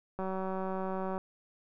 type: click train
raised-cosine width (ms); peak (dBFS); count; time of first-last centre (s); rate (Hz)
1; -23; 188; 0.19-1.179; 189
effects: none